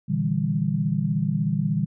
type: chord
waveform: sine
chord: E half-diminished seventh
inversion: second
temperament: just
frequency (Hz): 118.67 / 148.33 / 164.81 / 197.78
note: Bb2 / D3 / E3 / G3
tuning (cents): +31 / +18 / 0 / +16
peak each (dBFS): -30 / -25 / -26 / -26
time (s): 0.08-1.86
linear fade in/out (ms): 20
effects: none